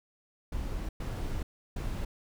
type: noise bursts at uneven times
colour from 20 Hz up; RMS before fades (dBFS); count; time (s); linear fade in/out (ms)
brown; -34; 3; 0.52-0.89 / 1-1.43 / 1.76-2.05; 5
effects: none